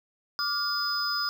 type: tone cluster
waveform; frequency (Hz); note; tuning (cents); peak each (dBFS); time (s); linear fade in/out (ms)
triangle; 1169 / 1413 / 5010; D6 / F6 / D#8; -8 / +20 / +11; -31 / -31 / -27; 0.39-1.29; 0
effects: none